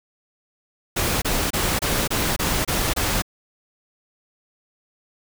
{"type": "noise bursts", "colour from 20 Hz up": "pink", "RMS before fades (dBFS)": -22, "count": 8, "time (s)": [0.96, 3.222], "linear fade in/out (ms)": 10, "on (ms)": 260, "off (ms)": 26, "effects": []}